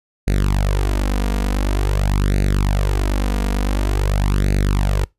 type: tone with flanger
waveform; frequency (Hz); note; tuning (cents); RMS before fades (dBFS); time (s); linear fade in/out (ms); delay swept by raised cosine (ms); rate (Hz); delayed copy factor
sawtooth; 49; G1; 0; -17; 0.27-5.05; 10; 0.46 to 4.26; 0.47; +0.85
effects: noise-tail reverb RT60 0.2 s tail -25 dB re dry + resampled to 32000 Hz